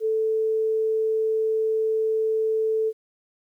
sine tone, 440 Hz, A4, in tune, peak -20 dBFS, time 0-2.93 s, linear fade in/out 50 ms, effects 10-bit

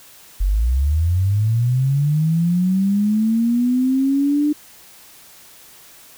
sine linear sweep, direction up, 43.13 to 299.9 Hz, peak -14 dBFS, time 0.4-4.53 s, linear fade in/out 10 ms, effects white hiss -45 dBFS RMS until 6.17 s

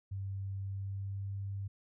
sine tone with pitch glide, 97.5 to 98.75 Hz, G2 to G2, -9 to +13 cents, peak -36 dBFS, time 0.11-1.68 s, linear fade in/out 10 ms, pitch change +22 cents, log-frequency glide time 0.6-1.35 s, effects none

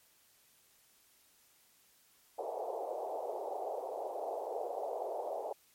white band-pass noise, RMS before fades -39 dBFS, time 2.38-5.53 s, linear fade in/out 10 ms, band 410 to 800 Hz, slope 48 dB/octave, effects white hiss -67 dBFS RMS until 5.74 s + MP3 64 kbps

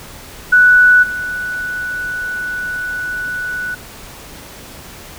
sine tone with level steps, 1480 Hz, F#6, in tune, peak -5 / -19 dBFS, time 0.52-3.75 s, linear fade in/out 10 ms, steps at 1.02 s, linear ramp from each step 20 ms, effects pink hiss -35 dBFS RMS until 5.18 s

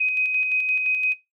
sine tone with tremolo, 2516 Hz, D#7, 19 cents sharp, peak -18 dBFS, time 0-1.14 s, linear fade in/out 10 ms, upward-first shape square, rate 5.8 Hz, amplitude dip 35%, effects noise-tail reverb RT60 0.2 s tail -19 dB re dry

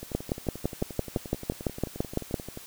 two click trains, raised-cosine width 2 ms, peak -24 / -12 dBFS, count 30 / 14, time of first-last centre 0.03-2.574 / 0.15-2.342 s, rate 11.4 / 5.93 Hz, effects white hiss -47 dBFS RMS until 2.66 s

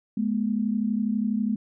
sine tone pair together, 210.3 / 242.5 Hz, G#3 / B3, +22 / -31 cents, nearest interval major second, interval 247 cents, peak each -24 / -27 dBFS, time 0.17-1.56 s, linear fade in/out 5 ms, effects none

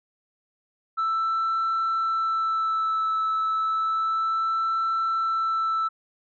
sine tone with vibrato, 1321 Hz, E6, 3 cents sharp, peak -20 dBFS, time 0.97-5.89 s, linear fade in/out 20 ms, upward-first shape sine, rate 0.31 Hz, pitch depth 17 cents each way, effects tanh soft clip ceiling -20 dBFS

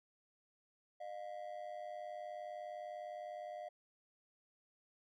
triangle ring-modulated tone, 659.3 Hz, E5, in tune, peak -39 dBFS, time 1-3.69 s, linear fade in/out 10 ms, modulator 49.9 Hz, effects none

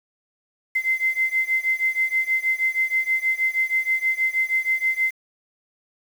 sine beating tone pair, 2068 / 2074.3 Hz, C7 / C7, -21 / -16 cents, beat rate 6.3 Hz, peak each -22 / -23 dBFS, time 0.75-5.11 s, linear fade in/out 10 ms, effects 7-bit

